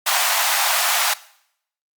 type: high-pass noise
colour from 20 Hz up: pink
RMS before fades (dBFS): -19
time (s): 0.06-1.14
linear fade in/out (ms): 10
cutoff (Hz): 680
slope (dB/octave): 48
effects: noise-tail reverb RT60 0.7 s tail -19 dB re dry + Opus 48 kbps